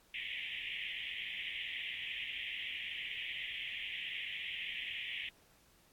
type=band-pass noise; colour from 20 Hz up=white; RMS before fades=-42 dBFS; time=0.14-5.29 s; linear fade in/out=2 ms; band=1900 to 3300 Hz; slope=96 dB/octave; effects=pink hiss -67 dBFS RMS until 5.92 s + AAC 64 kbps